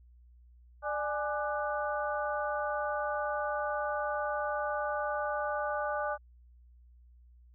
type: harmonic tone with a mistuned harmonic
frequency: 297 Hz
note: D4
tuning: 20 cents sharp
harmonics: 2 / 3 / 4 / 5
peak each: -34 / -36 / -37 / -38 dBFS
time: 0.82-6.18 s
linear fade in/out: 50 ms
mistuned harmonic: 3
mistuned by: -110 cents
effects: added 60 Hz sine -55 dBFS peak until 7.54 s